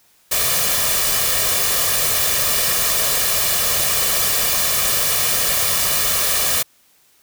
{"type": "noise with comb filter", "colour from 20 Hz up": "white", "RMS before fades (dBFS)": -18, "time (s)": [0.31, 6.63], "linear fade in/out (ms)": 10, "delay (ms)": 1.7, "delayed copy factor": 0.6, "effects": ["white hiss -56 dBFS RMS until 7.22 s"]}